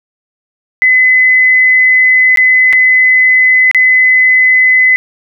sine tone with dropouts, 2023 Hz, B6, 41 cents sharp, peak -4 dBFS, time 0.82-4.96 s, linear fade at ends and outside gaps 0 ms, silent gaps 2.36-2.373 / 2.727-2.732 / 3.713-3.747 s, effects none

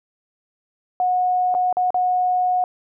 sine tone with dropouts, 729 Hz, F#5, 26 cents flat, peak -16 dBFS, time 1-2.64 s, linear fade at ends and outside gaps 1 ms, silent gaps 1.542-1.549 / 1.727-1.769 / 1.905-1.944 s, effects none

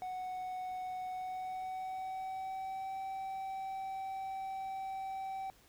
triangle tone with pitch glide, 740 to 770.5 Hz, F#5 to G5, 0 to -30 cents, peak -36 dBFS, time 0.02-5.5 s, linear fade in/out 0 ms, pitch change +70 cents, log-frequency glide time 1.09-2.96 s, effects pink hiss -64 dBFS RMS until 5.68 s

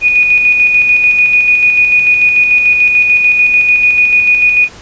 sine tone with tremolo, 2466 Hz, D#7, 16 cents flat, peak -4 dBFS, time 0.01-4.69 s, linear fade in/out 50 ms, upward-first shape square, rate 6.8 Hz, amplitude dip 35%, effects pink hiss -34 dBFS RMS until 4.81 s + resampled to 16000 Hz

